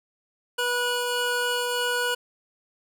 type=tone pair together; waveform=25% pulse; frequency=488.2 / 1463 Hz; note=B4 / F#6; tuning=-20 / -20 cents; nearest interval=octave + perfect fifth; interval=1900 cents; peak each=-23 dBFS; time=0.58-2.15 s; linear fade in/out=10 ms; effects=none